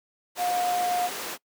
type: tone in noise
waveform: sine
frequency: 715 Hz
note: F5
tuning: 41 cents sharp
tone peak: -23 dBFS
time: 0.37-1.1 s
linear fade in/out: 50 ms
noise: pink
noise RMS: -32 dBFS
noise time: 0.35-1.38 s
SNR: +6 dB
effects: noise-tail reverb RT60 0.1 s tail -23 dB re dry + high-pass 400 Hz 12 dB/octave